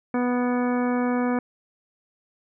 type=harmonic tone with a mistuned harmonic; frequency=246.3 Hz; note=B3; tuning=5 cents flat; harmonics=1 / 2 / 3 / 4 / 5 / 6 / 7 / 9; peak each=-22 / -28 / -32 / -34 / -36 / -38 / -39 / -41 dBFS; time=0.14-1.39 s; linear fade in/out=2 ms; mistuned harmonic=9; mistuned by=+18 cents; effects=none